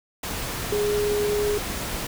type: tone in noise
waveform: sine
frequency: 415.3 Hz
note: G#4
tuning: in tune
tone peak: -21 dBFS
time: 0.72-1.58 s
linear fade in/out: 5 ms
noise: pink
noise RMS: -30 dBFS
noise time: 0.23-2.07 s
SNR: +6 dB
effects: none